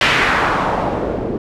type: noise with low-pass filter sweep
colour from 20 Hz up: white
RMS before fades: -17 dBFS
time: 0.01-1.38 s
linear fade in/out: 2 ms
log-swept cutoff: 2600 to 350 Hz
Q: 1.6
effects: none